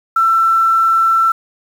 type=tone with quantisation; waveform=sine; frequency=1339 Hz; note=E6; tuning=27 cents sharp; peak=-9 dBFS; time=0.16-1.32 s; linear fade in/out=5 ms; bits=6; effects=none